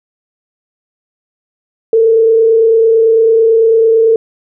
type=tone with frequency modulation; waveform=sine; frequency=450.6 Hz; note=A4; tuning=41 cents sharp; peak=-5 dBFS; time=1.93-4.16 s; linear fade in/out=2 ms; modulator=29 Hz; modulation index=0.36; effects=none